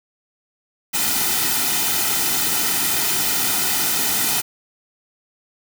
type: noise with comb filter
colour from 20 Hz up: white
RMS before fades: -20 dBFS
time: 0.93-4.42 s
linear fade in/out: 20 ms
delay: 1.8 ms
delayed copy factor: -0.7
effects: none